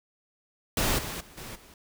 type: noise with level steps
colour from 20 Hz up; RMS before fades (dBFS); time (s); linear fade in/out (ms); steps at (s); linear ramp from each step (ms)
pink; -26 / -35 / -51 / -41 / -53; 0.77-1.74; 2; 0.98 / 1.2 / 1.37 / 1.55; 10
effects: none